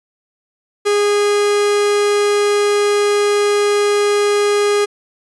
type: tone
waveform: 45% pulse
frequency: 411.2 Hz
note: G#4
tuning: 17 cents flat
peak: -12 dBFS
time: 0.85-4.86 s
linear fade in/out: 20 ms
effects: resampled to 24000 Hz